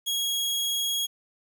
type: tone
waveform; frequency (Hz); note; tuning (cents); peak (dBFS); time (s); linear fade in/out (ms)
sawtooth; 3307; G#7; -8; -22; 0.06-1.07; 20
effects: 9-bit